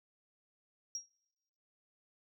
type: tone with exponential decay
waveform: sine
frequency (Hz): 5630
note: F8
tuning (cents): +13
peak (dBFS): -32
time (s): 0.95-1.09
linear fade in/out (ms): 1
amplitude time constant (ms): 29
effects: noise-tail reverb RT60 1.0 s tail -26 dB re dry + tanh soft clip ceiling -32 dBFS